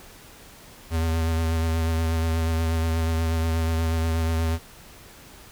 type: tone with vibrato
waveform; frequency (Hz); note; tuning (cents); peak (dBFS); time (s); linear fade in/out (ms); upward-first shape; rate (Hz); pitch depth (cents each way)
square; 81.6; E2; -17; -22; 0.9-4.59; 50; triangle; 8.3; 27
effects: pink hiss -47 dBFS RMS until 5.51 s